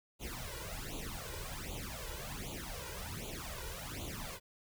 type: noise with flanger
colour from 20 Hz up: pink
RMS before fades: -43 dBFS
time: 0.19-4.4 s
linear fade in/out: 50 ms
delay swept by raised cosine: 0.28 to 2.08 ms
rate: 1.3 Hz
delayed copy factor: +0.9
effects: none